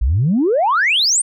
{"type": "exponential sweep", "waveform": "sine", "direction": "up", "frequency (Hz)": [51.91, 9290], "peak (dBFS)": -11, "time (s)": [0.01, 1.22], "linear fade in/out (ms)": 10, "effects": ["tanh soft clip ceiling -8 dBFS"]}